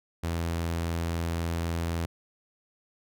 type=tone; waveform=sawtooth; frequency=83.8 Hz; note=E2; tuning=29 cents sharp; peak=-24 dBFS; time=0.23-2.06 s; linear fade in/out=10 ms; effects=none